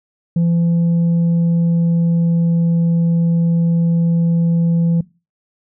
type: tone with pitch glide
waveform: sine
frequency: 169.4 to 168.23 Hz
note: E3 to E3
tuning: +48 to +36 cents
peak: -9 dBFS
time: 0.36-5.01 s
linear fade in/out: 5 ms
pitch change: -12 cents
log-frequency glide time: 0.79-2.78 s
effects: noise-tail reverb RT60 0.3 s tail -22 dB re dry + tanh soft clip ceiling -11 dBFS